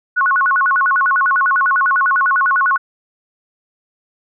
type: tone with vibrato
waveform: sine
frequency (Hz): 1264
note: D#6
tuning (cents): +27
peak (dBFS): -11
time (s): 0.16-2.78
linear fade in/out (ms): 20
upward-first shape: square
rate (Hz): 10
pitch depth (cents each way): 260
effects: none